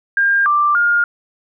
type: tone with pitch steps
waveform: sine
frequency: 1605 / 1179 / 1417 Hz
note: G6 / D6 / F6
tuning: +40 / +6 / +25 cents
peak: -11 dBFS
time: 0.17-1.04 s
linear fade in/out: 2 ms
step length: 290 ms
effects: none